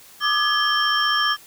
sine tone cluster, 1188 / 1263 / 1691 / 3153 / 5430 Hz, D6 / D#6 / G#6 / G7 / F8, +20 / +26 / +31 / +9 / -50 cents, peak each -22 / -30 / -22 / -23 / -27 dBFS, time 0.2-1.37 s, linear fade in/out 50 ms, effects white hiss -47 dBFS RMS until 1.46 s

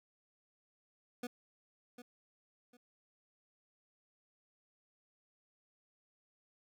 25% pulse tone with echo, 244.9 Hz, B3, 14 cents flat, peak -35 dBFS, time 1.23-1.27 s, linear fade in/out 5 ms, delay 750 ms, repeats 2, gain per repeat -11 dB, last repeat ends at 2.77 s, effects none

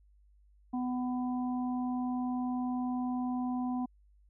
harmonic tone, 250 Hz, B3, 21 cents sharp, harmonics 1 / 3 / 4, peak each -31 / -40 / -45 dBFS, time 0.73-3.86 s, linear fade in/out 10 ms, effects added 50 Hz sine -60 dBFS peak until 4.29 s

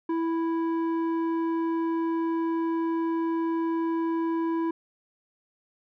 square tone with low-pass filter, 329.6 Hz, E4, in tune, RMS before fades -27 dBFS, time 0.09-4.71 s, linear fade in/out 5 ms, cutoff 1000 Hz, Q 1.1, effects none

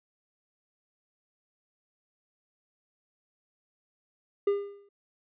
triangle tone with exponential decay, 403.2 Hz, G4, 49 cents sharp, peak -18 dBFS, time 4.47-4.89 s, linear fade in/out 5 ms, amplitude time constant 90 ms, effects resampled to 8000 Hz

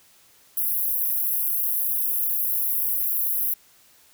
pink high-pass noise, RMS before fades -24 dBFS, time 0.57-3.54 s, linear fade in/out 5 ms, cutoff 11000 Hz, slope 96 dB/octave, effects white hiss -56 dBFS RMS until 4.13 s

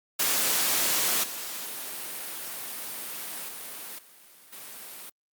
white noise with level steps, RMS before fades -25 / -36 / -39 / -53 / -42 dBFS, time 0.19-5.1 s, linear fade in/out 10 ms, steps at 1.23 / 3.48 / 3.98 / 4.52 s, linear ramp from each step 10 ms, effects high-pass 200 Hz 12 dB/octave + Opus 48 kbps

